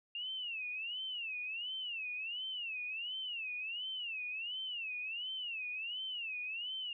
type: tone with vibrato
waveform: sine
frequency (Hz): 2758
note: F7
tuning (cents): -22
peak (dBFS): -38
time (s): 0.15-6.93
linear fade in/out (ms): 2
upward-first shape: sine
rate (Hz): 1.4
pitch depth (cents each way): 200
effects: none